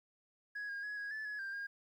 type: tone with pitch steps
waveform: sine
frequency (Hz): 1669 / 1625 / 1680 / 1654 / 1740 / 1689 / 1585 / 1620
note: G#6 / G#6 / G#6 / G#6 / A6 / G#6 / G6 / G#6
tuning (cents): +8 / -38 / +19 / -8 / -20 / +29 / +19 / -43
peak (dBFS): -37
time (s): 0.55-1.67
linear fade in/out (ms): 10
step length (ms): 140
effects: tanh soft clip ceiling -38 dBFS + 12-bit